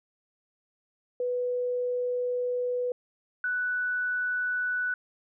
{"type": "tone pair in turn", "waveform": "sine", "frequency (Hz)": [493.9, 1484.7], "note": ["B4", "F#6"], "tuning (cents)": [0, 6], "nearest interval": "octave + perfect fifth", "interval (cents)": 1906, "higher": "second", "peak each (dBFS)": -26, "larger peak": "neither", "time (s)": [[1.2, 2.92], [3.44, 4.94]], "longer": "first", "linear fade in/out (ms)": 2, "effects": []}